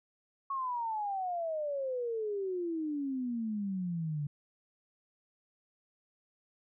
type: exponential sweep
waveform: sine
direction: down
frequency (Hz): 1108.7 to 142.7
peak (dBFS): -32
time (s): 0.5-4.27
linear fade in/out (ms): 5
effects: none